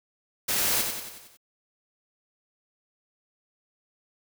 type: noise with echo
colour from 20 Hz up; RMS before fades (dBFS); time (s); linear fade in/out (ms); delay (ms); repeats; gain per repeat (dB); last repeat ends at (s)
white; -26; 0.48-0.82; 10; 92; 6; -5; 1.372
effects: none